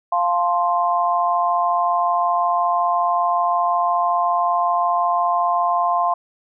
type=chord; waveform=sine; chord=F major; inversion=none; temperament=just; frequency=698.5 / 873.1 / 1047.7 Hz; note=F5 / A5 / C6; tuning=0 / -14 / +2 cents; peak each=-19 / -25 / -19 dBFS; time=0.12-6.14 s; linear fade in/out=5 ms; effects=none